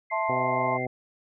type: tone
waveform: sine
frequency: 2093 Hz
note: C7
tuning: in tune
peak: -33 dBFS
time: 0.1-0.86 s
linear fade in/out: 10 ms
type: chord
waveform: sine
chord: A minor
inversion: second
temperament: just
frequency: 660 / 880 / 1056 Hz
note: E5 / A5 / C6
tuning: +2 / 0 / +16 cents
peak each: -29 dBFS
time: 0.11-0.78 s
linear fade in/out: 20 ms
type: harmonic tone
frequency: 126.9 Hz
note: B2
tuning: 47 cents sharp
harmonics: 1 / 2 / 3 / 4 / 5 / 6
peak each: -35 / -35 / -35 / -35 / -35 / -35 dBFS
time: 0.29-0.87 s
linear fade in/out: 2 ms
effects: none